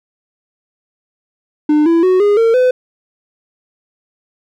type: tone with pitch steps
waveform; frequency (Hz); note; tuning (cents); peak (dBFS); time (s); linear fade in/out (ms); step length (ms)
triangle; 300.7 / 333.6 / 370.2 / 410.8 / 455.8 / 505.7; D4 / E4 / F#4 / G#4 / A#4 / B4; +41 / +21 / +1 / -19 / -39 / +41; -6; 1.69-2.71; 5; 170
effects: none